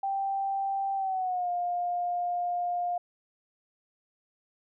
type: tone with pitch glide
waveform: sine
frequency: 784 to 706.6 Hz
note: G5 to F5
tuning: 0 to +20 cents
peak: -27 dBFS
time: 0.03-2.98 s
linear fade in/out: 5 ms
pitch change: -180 cents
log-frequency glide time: 0.95-1.5 s
effects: none